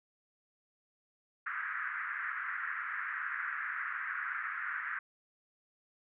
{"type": "band-pass noise", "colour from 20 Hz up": "pink", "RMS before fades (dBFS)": -38, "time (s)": [1.46, 4.99], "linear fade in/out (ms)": 5, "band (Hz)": [1300, 1900], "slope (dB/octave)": 48, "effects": []}